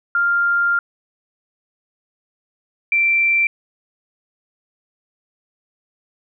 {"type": "tone pair in turn", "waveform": "sine", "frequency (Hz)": [1396.9, 2349], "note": ["F6", "D7"], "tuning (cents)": [0, 0], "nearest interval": "major sixth", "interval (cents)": 900, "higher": "second", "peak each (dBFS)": [-14, -13], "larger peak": "second", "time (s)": [[0.15, 0.79], [2.92, 3.47]], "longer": "first", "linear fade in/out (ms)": 2, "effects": []}